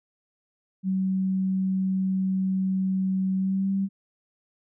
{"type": "tone with pitch glide", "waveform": "sine", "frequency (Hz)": [189.4, 194.72], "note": ["F#3", "G3"], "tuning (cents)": [41, -11], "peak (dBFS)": -22, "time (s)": [0.83, 3.89], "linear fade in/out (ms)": 50, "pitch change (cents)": 48, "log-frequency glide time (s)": [3.37, 3.71], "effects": []}